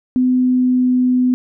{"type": "tone with pitch glide", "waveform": "sine", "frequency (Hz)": [253.4, 251.6], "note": ["B3", "B3"], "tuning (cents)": [45, 32], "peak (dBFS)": -11, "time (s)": [0.16, 1.34], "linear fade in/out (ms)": 0, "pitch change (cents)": -13, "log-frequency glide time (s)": [0.27, 0.97], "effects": []}